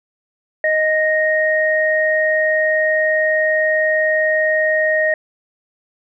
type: tone pair together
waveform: sine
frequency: 623.4 / 1864.7 Hz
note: D#5 / A#6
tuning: +3 / 0 cents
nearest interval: octave + perfect fifth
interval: 1897 cents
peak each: -16 dBFS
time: 0.64-5.14 s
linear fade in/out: 2 ms
effects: none